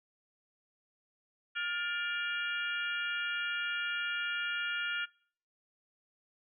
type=harmonic tone with a mistuned harmonic; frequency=471.7 Hz; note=A#4; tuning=20 cents sharp; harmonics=3 / 4 / 5 / 6 / 7; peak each=-35 / -41 / -41 / -40 / -44 dBFS; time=1.55-5.06 s; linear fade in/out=20 ms; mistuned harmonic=4; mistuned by=-120 cents; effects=noise-tail reverb RT60 0.5 s tail -23 dB re dry